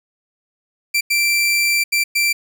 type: tone bursts at uneven times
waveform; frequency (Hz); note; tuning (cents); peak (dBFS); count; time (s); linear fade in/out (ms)
sawtooth; 2349; D7; 0; -11; 4; 0.94-1.01 / 1.1-1.84 / 1.92-2.04 / 2.15-2.33; 10
effects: none